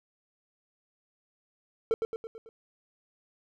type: tone with echo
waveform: triangle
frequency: 450.5 Hz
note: A4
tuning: 41 cents sharp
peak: -20 dBFS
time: 1.91-1.94 s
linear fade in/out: 0 ms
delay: 110 ms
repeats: 5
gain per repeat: -5 dB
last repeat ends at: 2.49 s
effects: none